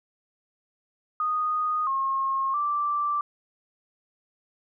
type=tone with pitch steps; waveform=sine; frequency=1238 / 1078 / 1172 Hz; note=D#6 / C#6 / D6; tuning=-9 / -49 / -4 cents; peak=-23 dBFS; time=1.2-3.21 s; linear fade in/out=2 ms; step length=670 ms; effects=none